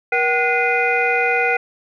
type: tone cluster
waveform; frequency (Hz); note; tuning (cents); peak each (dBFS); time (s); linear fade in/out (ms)
sine; 476.8 / 763 / 1451 / 2061 / 2462; A#4 / G5 / F#6 / C7 / D#7; +39 / -47 / -34 / -27 / -19; -21; 0.12-1.57; 5
effects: tanh soft clip ceiling -4 dBFS